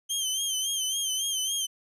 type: tone with vibrato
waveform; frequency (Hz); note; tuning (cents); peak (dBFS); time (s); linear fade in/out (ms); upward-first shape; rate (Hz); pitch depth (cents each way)
20% pulse; 3136; G7; 0; -21; 0.09-1.67; 20; sine; 3.6; 68
effects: none